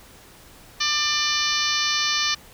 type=harmonic tone with a mistuned harmonic; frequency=595 Hz; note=D5; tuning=22 cents sharp; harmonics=2 / 3 / 4 / 5 / 6 / 7 / 8 / 9 / 10; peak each=-29 / -29 / -29 / -29 / -29 / -29 / -29 / -29 / -29 dBFS; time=0.8-2.35 s; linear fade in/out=10 ms; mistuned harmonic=8; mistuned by=-54 cents; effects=pink hiss -48 dBFS RMS until 2.53 s